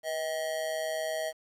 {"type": "tone with amplitude modulation", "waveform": "square", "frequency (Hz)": 636, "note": "D#5", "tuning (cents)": 38, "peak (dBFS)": -28, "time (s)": [0.03, 1.33], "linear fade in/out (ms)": 50, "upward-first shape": "sine", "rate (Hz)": 148, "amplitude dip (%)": 70, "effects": ["resampled to 32000 Hz", "10-bit"]}